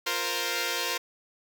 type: chord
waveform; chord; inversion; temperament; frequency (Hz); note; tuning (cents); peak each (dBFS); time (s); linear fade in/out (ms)
5% pulse; F suspended fourth; none; equal; 349.2 / 466.2 / 523.3; F4 / Bb4 / C5; 0 / 0 / 0; -23 / -19 / -20; 0.06-0.98; 10
effects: none